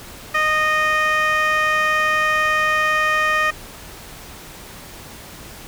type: tone with band-pass filter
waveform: 15% pulse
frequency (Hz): 618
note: D#5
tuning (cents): -12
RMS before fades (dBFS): -18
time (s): 0.34-3.51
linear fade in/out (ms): 10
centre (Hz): 1700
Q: 1.4
effects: pink hiss -38 dBFS RMS until 5.67 s